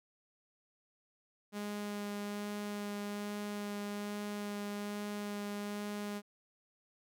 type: tone with vibrato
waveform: sawtooth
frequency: 205.7 Hz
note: G#3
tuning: 16 cents flat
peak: -34 dBFS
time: 1.52-6.22 s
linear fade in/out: 50 ms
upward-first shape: sine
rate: 1.2 Hz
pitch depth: 9 cents each way
effects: none